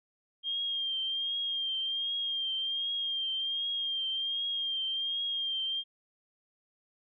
sine tone with vibrato, 3207 Hz, G7, 39 cents sharp, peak -30 dBFS, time 0.43-5.84 s, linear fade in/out 50 ms, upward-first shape triangle, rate 1.3 Hz, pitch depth 44 cents each way, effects none

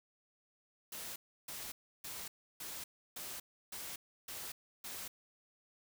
white noise bursts, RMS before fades -45 dBFS, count 8, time 0.92-5.08 s, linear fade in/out 5 ms, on 240 ms, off 320 ms, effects none

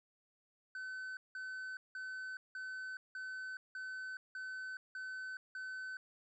triangle tone bursts, 1520 Hz, F#6, 46 cents sharp, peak -40 dBFS, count 9, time 0.75-5.97 s, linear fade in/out 2 ms, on 420 ms, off 180 ms, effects resampled to 22050 Hz

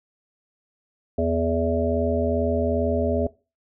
harmonic tone with a mistuned harmonic, 82.41 Hz, E2, in tune, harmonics 1 / 3 / 5 / 7 / 8, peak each -26 / -26 / -26 / -26 / -26 dBFS, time 1.18-3.27 s, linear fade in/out 5 ms, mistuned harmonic 5, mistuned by +23 cents, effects noise-tail reverb RT60 0.3 s tail -20 dB re dry

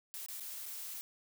blue noise with dropouts, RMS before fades -44 dBFS, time 0.14-1.01 s, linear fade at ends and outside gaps 0 ms, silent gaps 0.262-0.285 / 0.399-0.406 / 0.657-0.662 s, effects none

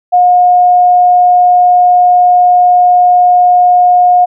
sine tone, 718 Hz, F5, 48 cents sharp, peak -3 dBFS, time 0.12-4.26 s, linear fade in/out 20 ms, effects none

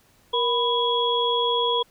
sine tone cluster, 471.5 / 989 / 3333 Hz, A#4 / B5 / G#7, +20 / +2 / +5 cents, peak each -24 dBFS, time 0.33-1.83 s, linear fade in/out 10 ms, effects pink hiss -59 dBFS RMS until 1.9 s

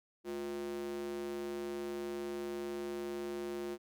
square tone with high-pass filter, 71.1 Hz, C#2, 45 cents sharp, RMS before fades -40 dBFS, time 0.24-3.78 s, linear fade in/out 50 ms, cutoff 310 Hz, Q 8.8, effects none

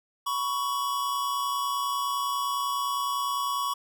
square tone pair together, 987 / 1116.9 Hz, B5 / C#6, -1 / +13 cents, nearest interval major second, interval 214 cents, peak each -34 / -28 dBFS, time 0.26-3.74 s, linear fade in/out 10 ms, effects none

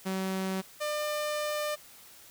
sawtooth tone pair in turn, 189.8 / 599.3 Hz, F#3 / D5, +44 / +35 cents, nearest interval octave + minor sixth, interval 1991 cents, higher second, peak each -26 dBFS, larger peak neither, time 0.05-0.62 / 0.8-1.76 s, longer second, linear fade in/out 20 ms, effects white hiss -53 dBFS RMS until 2.3 s

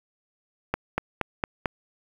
accelerating click train, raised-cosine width 0.5 ms, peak -9 dBFS, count 5, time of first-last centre 0.74-1.658 s, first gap 240 ms, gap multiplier 0.97, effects 7-bit

